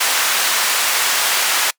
pink band-pass noise, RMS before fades -17 dBFS, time 0-1.71 s, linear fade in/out 10 ms, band 1100 to 16000 Hz, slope 12 dB/octave, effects noise-tail reverb RT60 0.1 s tail -24 dB re dry

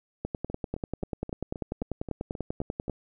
two click trains, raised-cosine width 2 ms, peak -23 / -17 dBFS, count 10 / 28, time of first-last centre 0.5-2.881 / 0.25-2.897 s, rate 3.78 / 10.2 Hz, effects none

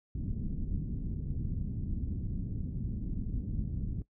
pink low-pass noise, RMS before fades -35 dBFS, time 0.15-4.02 s, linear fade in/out 2 ms, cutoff 240 Hz, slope 24 dB/octave, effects noise-tail reverb RT60 0.1 s tail -18 dB re dry

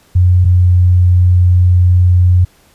sine tone pair in turn, 90.2 / 89.72 Hz, F#2 / F2, -44 / +47 cents, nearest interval unison, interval 9 cents, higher first, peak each -5 dBFS, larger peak neither, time 0.15-0.45 / 0.45-2.45 s, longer second, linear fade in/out 10 ms, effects pink hiss -49 dBFS RMS until 2.74 s + resampled to 32000 Hz

